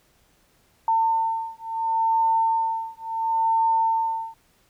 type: beating tone pair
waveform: sine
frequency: 901 / 901.72 Hz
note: A5 / A5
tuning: +41 / +42 cents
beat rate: 0.72 Hz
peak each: -23 / -23 dBFS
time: 0.88-4.34 s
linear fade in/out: 2 ms
effects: pink hiss -62 dBFS RMS until 4.69 s